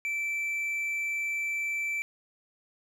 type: tone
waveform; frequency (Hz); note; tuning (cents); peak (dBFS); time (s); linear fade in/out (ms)
triangle; 2329; D7; -15; -27; 0.05-2.02; 0
effects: none